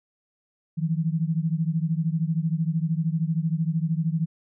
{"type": "beating tone pair", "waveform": "sine", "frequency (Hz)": [157.9, 170.9], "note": ["D#3", "F3"], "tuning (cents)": [26, -37], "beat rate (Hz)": 13, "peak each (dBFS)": [-24, -26], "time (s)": [0.77, 4.26], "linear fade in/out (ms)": 20, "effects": []}